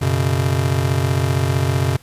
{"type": "chord", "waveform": "square", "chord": "F# suspended fourth", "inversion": "none", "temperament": "just", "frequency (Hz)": [92.5, 123.33, 138.75], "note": ["F#2", "B2", "C#3"], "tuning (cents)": [0, -2, 2], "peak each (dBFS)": -21, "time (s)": [0.01, 1.97], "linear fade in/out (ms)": 10, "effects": ["pink hiss -49 dBFS RMS until 2.02 s", "resampled to 32000 Hz"]}